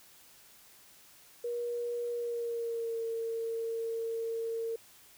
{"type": "tone with pitch glide", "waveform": "sine", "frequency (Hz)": [477.7, 455.9], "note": ["A#4", "A#4"], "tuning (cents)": [42, -39], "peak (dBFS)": -32, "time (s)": [1.44, 4.76], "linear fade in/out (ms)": 5, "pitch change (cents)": -81, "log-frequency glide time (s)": [2.11, 3.02], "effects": ["white hiss -58 dBFS RMS until 5.17 s"]}